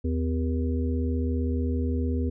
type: harmonic tone with a mistuned harmonic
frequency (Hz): 79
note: D#2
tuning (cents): +27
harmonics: 1 / 3 / 5 / 6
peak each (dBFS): -25 / -29 / -36 / -37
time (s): 0.04-2.3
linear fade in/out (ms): 10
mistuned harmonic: 3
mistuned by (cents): +110
effects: none